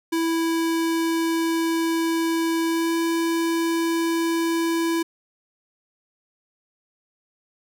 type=tone with pitch glide; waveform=square; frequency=329.6 to 332.1 Hz; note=E4 to E4; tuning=0 to +13 cents; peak=-21 dBFS; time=0.12-5.03 s; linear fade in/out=10 ms; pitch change=+13 cents; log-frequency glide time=2.66-2.95 s; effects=none